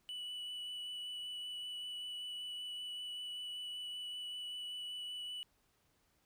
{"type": "tone with vibrato", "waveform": "triangle", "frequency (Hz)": 2960, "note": "F#7", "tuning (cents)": 0, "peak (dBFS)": -40, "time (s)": [0.09, 5.43], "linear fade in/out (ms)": 0, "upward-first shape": "triangle", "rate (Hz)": 5.2, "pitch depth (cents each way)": 13, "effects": ["pink hiss -75 dBFS RMS until 6.25 s"]}